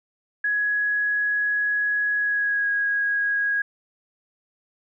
sine tone with pitch glide, 1674 to 1649 Hz, G#6 to G#6, +13 to -13 cents, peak -20 dBFS, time 0.44-3.62 s, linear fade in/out 5 ms, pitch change -26 cents, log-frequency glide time 2.17-2.71 s, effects none

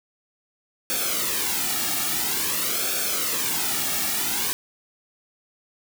white noise with flanger, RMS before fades -25 dBFS, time 0.9-4.53 s, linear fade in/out 0 ms, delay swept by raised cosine 1 to 2 ms, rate 0.49 Hz, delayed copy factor -0.7, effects none

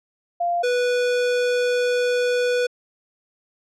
sine / square tone pair in turn, 695 / 491.7 Hz, F5 / B4, -9 / -8 cents, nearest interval tritone, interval 599 cents, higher first, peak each -19 dBFS, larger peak neither, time 0.4-0.63 / 0.63-2.67 s, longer second, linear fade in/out 10 ms, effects low-pass 6000 Hz 12 dB/octave

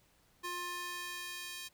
square tone with high-pass filter sweep, 353.5 Hz, F4, 21 cents sharp, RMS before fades -42 dBFS, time 0.43-1.69 s, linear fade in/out 20 ms, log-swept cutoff 810 to 3000 Hz, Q 0.94, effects pink hiss -69 dBFS RMS until 1.73 s

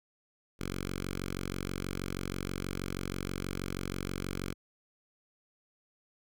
5% pulse tone with notch filter, 46.25 Hz, F#1, in tune, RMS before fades -37 dBFS, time 0.59-4.54 s, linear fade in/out 20 ms, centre 660 Hz, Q 1, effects none

